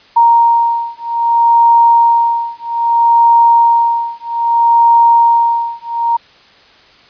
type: beating tone pair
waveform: sine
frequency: 932.3 / 932.92 Hz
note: A#5 / A#5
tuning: 0 / +1 cents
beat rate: 0.62 Hz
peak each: -10 dBFS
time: 0.16-6.17 s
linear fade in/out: 10 ms
effects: white hiss -44 dBFS RMS until 7.09 s + resampled to 11025 Hz